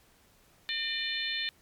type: harmonic tone with a mistuned harmonic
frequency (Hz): 597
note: D5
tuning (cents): +28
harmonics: 3 / 4 / 5 / 6 / 7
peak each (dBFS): -36 / -38 / -38 / -35 / -37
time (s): 0.69-1.49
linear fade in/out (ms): 0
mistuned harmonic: 3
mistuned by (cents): +27
effects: pink hiss -63 dBFS RMS until 1.61 s + MP3 96 kbps